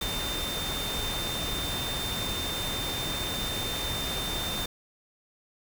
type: tone in noise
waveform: sine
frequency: 3600 Hz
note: A7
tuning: 39 cents sharp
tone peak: -33 dBFS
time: 0.01-4.66 s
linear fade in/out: 5 ms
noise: pink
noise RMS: -33 dBFS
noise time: 0.01-4.66 s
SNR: -3 dB
effects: none